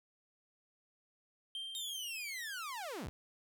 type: tone with exponential decay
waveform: triangle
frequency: 3162 Hz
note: G7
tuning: 14 cents sharp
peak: -37 dBFS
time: 1.55-2.98 s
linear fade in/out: 1 ms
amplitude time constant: 310 ms
type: linear sweep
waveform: sawtooth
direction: down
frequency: 3729 to 31.77 Hz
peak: -37 dBFS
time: 1.75-3.09 s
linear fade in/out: 0 ms
effects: none